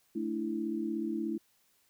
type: chord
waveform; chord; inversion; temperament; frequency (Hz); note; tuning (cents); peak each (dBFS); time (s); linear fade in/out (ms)
sine; A suspended fourth; none; just; 220 / 293.3 / 330; A3 / D4 / E4; 0 / -2 / +2; -36 / -38 / -34; 0.15-1.38; 10
effects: white hiss -70 dBFS RMS until 1.89 s